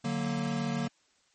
square chord, D augmented, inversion none, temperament equal, 146.83 / 185 / 233.1 Hz, D3 / F#3 / A#3, 0 / 0 / 0 cents, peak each -35 / -36 / -33 dBFS, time 0.04-0.88 s, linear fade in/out 10 ms, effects white hiss -68 dBFS RMS until 1.34 s + MP3 32 kbps

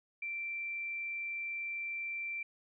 sine tone, 2349 Hz, D7, in tune, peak -36 dBFS, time 0.22-2.43 s, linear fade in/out 5 ms, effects none

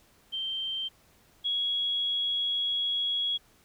sine tone pair in turn, 3136 / 3329 Hz, G7 / G#7, 0 / +3 cents, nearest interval minor second, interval 103 cents, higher second, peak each -30 / -26 dBFS, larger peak second, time 0.32-0.89 / 1.44-3.38 s, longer second, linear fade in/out 20 ms, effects pink hiss -62 dBFS RMS until 3.64 s

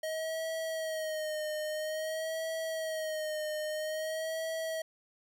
square tone with vibrato, 629 Hz, D#5, 19 cents sharp, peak -34 dBFS, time 0.03-4.82 s, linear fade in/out 5 ms, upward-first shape sine, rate 0.5 Hz, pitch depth 48 cents each way, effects 12-bit

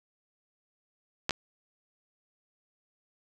clicks, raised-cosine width 0.2 ms, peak -10 dBFS, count 2, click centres 1.294 / 1.308 s, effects none

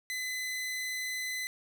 sawtooth tone, 2019 Hz, B6, 38 cents sharp, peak -30 dBFS, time 0.1-1.47 s, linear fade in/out 0 ms, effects none

